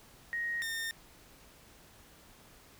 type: tone pair in turn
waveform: sine / sawtooth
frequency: 1875 / 1821.6 Hz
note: A#6 / A#6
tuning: +10 / -40 cents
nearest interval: minor second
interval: 50 cents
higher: first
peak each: -32 / -31 dBFS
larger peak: second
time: 0.33-0.62 / 0.62-0.91 s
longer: neither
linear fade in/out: 0 ms
effects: pink hiss -58 dBFS RMS until 2.79 s